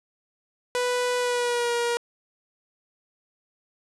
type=tone with pitch glide; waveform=sawtooth; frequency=493.9 to 474.9 Hz; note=B4 to A#4; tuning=0 to +32 cents; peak=-19 dBFS; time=0.75-1.97 s; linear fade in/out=0 ms; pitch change=-68 cents; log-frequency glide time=1.18-1.73 s; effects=resampled to 24000 Hz + 8-bit

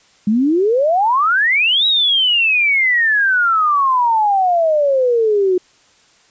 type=exponential two-way sweep; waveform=sine; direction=up then down; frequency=201.3 to 3886 to 357.8 Hz; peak=-11 dBFS; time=0.27-5.58 s; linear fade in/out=5 ms; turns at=1.86 s; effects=white hiss -52 dBFS RMS until 6.3 s + resampled to 16000 Hz

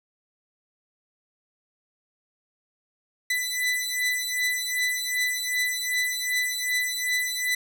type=beating tone pair; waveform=sawtooth; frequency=1992 / 1994.6 Hz; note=B6 / B6; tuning=+14 / +17 cents; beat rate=2.6 Hz; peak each=-24 dBFS; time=3.3-7.55 s; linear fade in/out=5 ms; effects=none

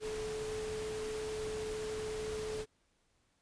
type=tone in noise; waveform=sine; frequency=431.8 Hz; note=A4; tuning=33 cents flat; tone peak=-37 dBFS; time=0-2.66 s; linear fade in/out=50 ms; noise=pink; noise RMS=-45 dBFS; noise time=0-2.66 s; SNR=+5 dB; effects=pink hiss -75 dBFS RMS until 3.41 s + resampled to 22050 Hz

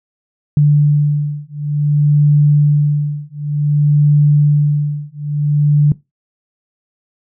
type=beating tone pair; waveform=sine; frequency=146.83 / 147.38 Hz; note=D3 / D3; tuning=0 / +6 cents; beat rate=0.55 Hz; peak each=-12 dBFS; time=0.57-5.92 s; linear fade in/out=2 ms; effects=noise-tail reverb RT60 0.2 s tail -19 dB re dry

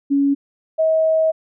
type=tone pair in turn; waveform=sine; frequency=280 / 638.5 Hz; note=C#4 / D#5; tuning=+18 / +45 cents; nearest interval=octave + major second; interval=1427 cents; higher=second; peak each=-13 dBFS; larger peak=neither; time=0.1-0.35 / 0.78-1.32 s; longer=second; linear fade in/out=20 ms; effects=none

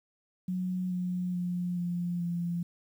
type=tone with pitch steps; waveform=sine; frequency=183 / 180.27 / 177.59 / 174.94 / 172.33 Hz; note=F#3 / F#3 / F3 / F3 / F3; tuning=-19 / -45 / +29 / +3 / -23 cents; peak=-29 dBFS; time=0.48-2.63 s; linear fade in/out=5 ms; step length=430 ms; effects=10-bit

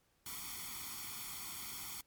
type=noise with comb filter; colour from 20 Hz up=white; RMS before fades=-45 dBFS; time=0.26-2.01 s; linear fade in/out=2 ms; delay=0.9 ms; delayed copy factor=+0.95; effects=pink hiss -75 dBFS RMS until 2.06 s + MP3 96 kbps

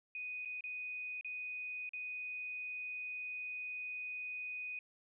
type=tone with dropouts; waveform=sine; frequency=2489 Hz; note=D#7; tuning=in tune; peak=-40 dBFS; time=0.15-4.79 s; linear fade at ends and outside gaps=2 ms; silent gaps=0.45-0.456 / 0.608-0.639 / 1.211-1.246 / 1.892-1.934 s; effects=none

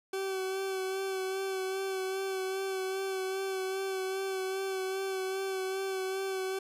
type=tone with vibrato; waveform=40% pulse; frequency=382.2 Hz; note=G4; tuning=44 cents flat; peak=-31 dBFS; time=0.13-6.59 s; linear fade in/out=5 ms; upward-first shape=sine; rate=2.5 Hz; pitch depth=23 cents each way; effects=resampled to 32000 Hz

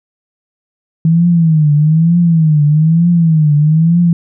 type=tone with vibrato; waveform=sine; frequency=159.8 Hz; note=D#3; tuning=47 cents sharp; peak=-6 dBFS; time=1.05-4.13 s; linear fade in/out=2 ms; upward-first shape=triangle; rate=1.1 Hz; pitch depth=160 cents each way; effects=none

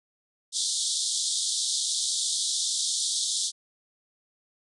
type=band-pass noise; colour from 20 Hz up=pink; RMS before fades=-28 dBFS; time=0.52-3.52 s; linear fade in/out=50 ms; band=3400 to 9600 Hz; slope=96 dB/octave; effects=none

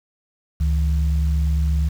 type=tone pair together; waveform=sine; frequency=71.27 / 160 Hz; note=C#2 / D#3; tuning=+49 / +49 cents; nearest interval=octave + major second; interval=1400 cents; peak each=-16 / -25 dBFS; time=0.6-1.89 s; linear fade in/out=10 ms; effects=tanh soft clip ceiling -9 dBFS + 7-bit

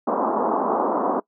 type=band-pass noise; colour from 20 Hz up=white; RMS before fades=-22 dBFS; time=0.07-1.2 s; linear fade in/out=5 ms; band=210 to 1100 Hz; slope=48 dB/octave; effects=noise-tail reverb RT60 0.1 s tail -22 dB re dry

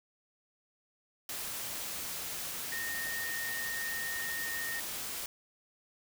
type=tone in noise; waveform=sine; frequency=1844 Hz; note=A#6; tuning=19 cents flat; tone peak=-36 dBFS; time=2.72-4.8 s; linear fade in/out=2 ms; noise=white; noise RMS=-39 dBFS; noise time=1.29-5.26 s; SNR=0 dB; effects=none

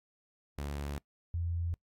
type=tone pair in turn; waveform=sawtooth / sine; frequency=71.6 / 85.15 Hz; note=D2 / F2; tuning=-43 / -43 cents; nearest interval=minor third; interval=300 cents; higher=second; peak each=-32 / -31 dBFS; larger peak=second; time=0.58-0.98 / 1.34-1.74 s; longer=neither; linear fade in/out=0 ms; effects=noise-tail reverb RT60 0.1 s tail -23 dB re dry + AAC 48 kbps

